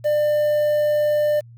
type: tone with quantisation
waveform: triangle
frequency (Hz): 597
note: D5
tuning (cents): +28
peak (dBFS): -14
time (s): 0.04-1.41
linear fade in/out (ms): 20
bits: 7
effects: added 117 Hz sine -41 dBFS peak until 1.57 s